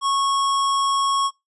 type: tone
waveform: square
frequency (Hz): 1100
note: C#6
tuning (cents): -14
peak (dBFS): -19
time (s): 0.01-1.31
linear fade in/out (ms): 50
effects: noise-tail reverb RT60 0.2 s tail -25 dB re dry + resampled to 24000 Hz